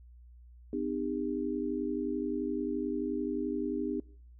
sine tone cluster, 254.2 / 305.7 / 401 Hz, C4 / D#4 / G4, -50 / -30 / +39 cents, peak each -35 / -34 / -36 dBFS, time 0.73-4 s, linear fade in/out 2 ms, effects noise-tail reverb RT60 0.6 s tail -23 dB re dry + added 60 Hz sine -51 dBFS peak until 4.39 s

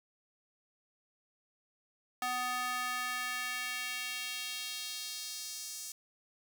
square tone with high-pass filter sweep, 249.5 Hz, B3, 18 cents sharp, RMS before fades -38 dBFS, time 2.22-5.92 s, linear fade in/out 2 ms, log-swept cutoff 920 to 6500 Hz, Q 1.6, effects 10-bit

